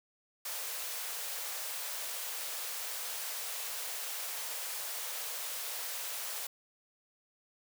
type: high-pass noise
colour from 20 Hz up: white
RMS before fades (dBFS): -39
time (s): 0.45-6.47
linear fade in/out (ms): 5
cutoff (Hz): 440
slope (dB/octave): 96
effects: none